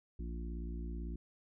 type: harmonic tone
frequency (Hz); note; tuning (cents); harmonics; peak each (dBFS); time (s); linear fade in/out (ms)
58; A#1; -8; 1 / 3 / 4 / 5 / 6; -39 / -48 / -51 / -52 / -53; 0.19-1.16; 5
effects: none